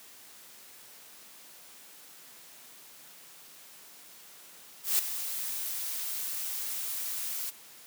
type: noise with ADSR envelope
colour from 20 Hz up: blue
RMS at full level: -24 dBFS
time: 4.83-7.51 s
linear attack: 160 ms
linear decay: 3 ms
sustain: -11 dB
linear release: 21 ms
effects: white hiss -52 dBFS RMS until 7.86 s + high-pass 150 Hz 12 dB/octave